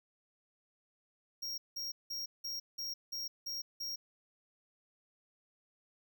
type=tone bursts; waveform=square; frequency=5588 Hz; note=F8; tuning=in tune; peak=-38 dBFS; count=8; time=1.42-3.96 s; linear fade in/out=10 ms; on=160 ms; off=180 ms; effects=none